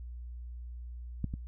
clicks, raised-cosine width 5 ms, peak -19 / -25 dBFS, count 2, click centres 1.243 / 1.339 s, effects noise-tail reverb RT60 0.1 s tail -24 dB re dry + added 60 Hz sine -40 dBFS peak until 1.47 s

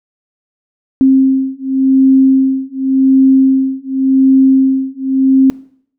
sine beating tone pair, 265.4 / 266.29 Hz, C4 / C4, +25 / +31 cents, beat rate 0.89 Hz, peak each -10 dBFS, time 1.01-5.5 s, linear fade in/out 0 ms, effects noise-tail reverb RT60 0.6 s tail -21 dB re dry

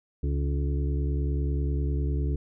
harmonic tone with a mistuned harmonic, 70 Hz, C#2, 18 cents sharp, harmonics 1 / 2 / 4 / 5 / 6, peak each -25 / -31 / -37 / -39 / -41 dBFS, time 0.23-2.36 s, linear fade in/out 5 ms, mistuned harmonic 6, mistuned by +44 cents, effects none

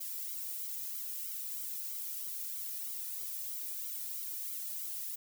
violet noise with flanger, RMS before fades -40 dBFS, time 0-5.16 s, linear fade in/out 10 ms, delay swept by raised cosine 1.1 to 1.89 ms, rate 3.1 Hz, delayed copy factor -0.9, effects none

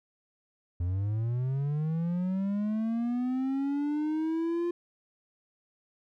triangle linear sweep, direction up, 84.9 to 349.2 Hz, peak -25 dBFS, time 0.8-4.71 s, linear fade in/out 5 ms, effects none

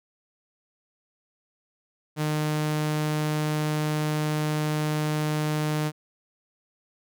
sawtooth tone, 152.4 Hz, D#3, 36 cents flat, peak -20 dBFS, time 2.16-5.92 s, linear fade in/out 50 ms, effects none

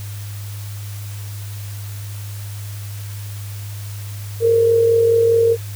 sine tone with amplitude modulation, 460.6 Hz, A#4, 21 cents flat, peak -9 dBFS, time 4.4-5.57 s, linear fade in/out 50 ms, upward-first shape sine, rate 44.8 Hz, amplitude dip 40%, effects added 102 Hz sine -27 dBFS peak until 5.75 s + white hiss -39 dBFS RMS until 5.75 s

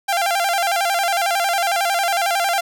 sawtooth tone with vibrato, 738 Hz, F#5, 5 cents flat, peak -13 dBFS, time 0.08-2.61 s, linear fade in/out 10 ms, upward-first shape square, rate 11 Hz, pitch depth 120 cents each way, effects none

